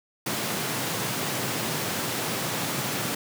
pink high-pass noise, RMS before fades -29 dBFS, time 0.26-3.15 s, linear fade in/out 5 ms, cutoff 110 Hz, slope 48 dB/octave, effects none

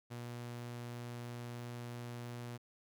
sawtooth tone, 120.2 Hz, B2, 46 cents flat, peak -39 dBFS, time 0.1-2.58 s, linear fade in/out 20 ms, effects none

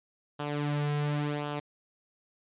sawtooth tone with flanger, 146.83 Hz, D3, in tune, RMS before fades -31 dBFS, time 0.39-1.6 s, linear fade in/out 10 ms, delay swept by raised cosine 0.46 to 3.36 ms, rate 0.91 Hz, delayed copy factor -0.65, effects resampled to 8000 Hz

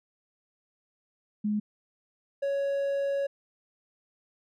sine / triangle tone pair in turn, 210 / 556.9 Hz, G#3 / C#5, +19 / +8 cents, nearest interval octave + perfect fourth, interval 1689 cents, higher second, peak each -25 / -24 dBFS, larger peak second, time 1.44-1.6 / 2.42-3.27 s, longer second, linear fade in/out 10 ms, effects none

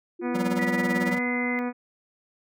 sine tone with vibrato, 343.9 Hz, F4, 27 cents flat, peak -32 dBFS, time 0.19-1.11 s, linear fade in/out 10 ms, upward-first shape triangle, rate 6.5 Hz, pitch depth 47 cents each way
harmonic tone, 245.3 Hz, B3, 12 cents flat, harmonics 1 / 2 / 3 / 4 / 5 / 6 / 7 / 8 / 9 / 10, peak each -27 / -33 / -37 / -39 / -41 / -43 / -44 / -45 / -46 / -47 dBFS, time 0.21-1.73 s, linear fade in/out 50 ms
square tone with tremolo, 189.2 Hz, F#3, 39 cents sharp, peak -23 dBFS, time 0.34-1.19 s, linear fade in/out 20 ms, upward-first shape triangle, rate 18 Hz, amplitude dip 100%
sine tone with pitch glide, 1956 to 2051 Hz, B6 to C7, -17 to -35 cents, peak -28 dBFS, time 0.59-1.59 s, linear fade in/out 0 ms, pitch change +82 cents, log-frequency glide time 1.06-1.22 s
effects none

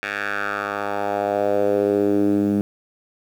10% pulse tone with band-pass filter sweep, 101.7 Hz, G#2, 36 cents flat, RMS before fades -21 dBFS, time 0.03-2.61 s, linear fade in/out 0 ms, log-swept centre 2000 to 230 Hz, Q 2.8, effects 8-bit

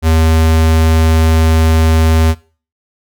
square tone, 80.4 Hz, E2, 43 cents flat, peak -8 dBFS, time 0.02-2.35 s, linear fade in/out 50 ms, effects noise-tail reverb RT60 0.4 s tail -21 dB re dry

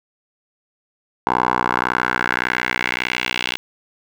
10% pulse tone with band-pass filter sweep, 61.74 Hz, B1, in tune, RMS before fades -21 dBFS, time 1.27-3.57 s, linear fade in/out 0 ms, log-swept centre 940 to 3000 Hz, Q 2.5, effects none

